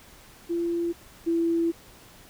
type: tone pair in turn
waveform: sine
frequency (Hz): 341 / 334.4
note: F4 / E4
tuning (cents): -41 / +25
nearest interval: unison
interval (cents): 34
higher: first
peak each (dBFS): -24 / -21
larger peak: second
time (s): 0.49-0.93 / 1.26-1.72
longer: second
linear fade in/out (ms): 20
effects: pink hiss -51 dBFS RMS until 2.29 s